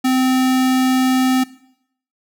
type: tone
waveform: square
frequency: 258.4 Hz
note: C4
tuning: 21 cents flat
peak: -14 dBFS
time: 0.04-1.44 s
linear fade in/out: 10 ms
effects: noise-tail reverb RT60 0.7 s tail -18 dB re dry